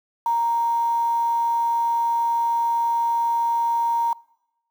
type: tone with quantisation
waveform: sine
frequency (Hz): 932.3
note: A#5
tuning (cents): 0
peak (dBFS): -18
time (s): 0.26-4.13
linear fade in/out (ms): 2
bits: 7
effects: noise-tail reverb RT60 0.9 s tail -24 dB re dry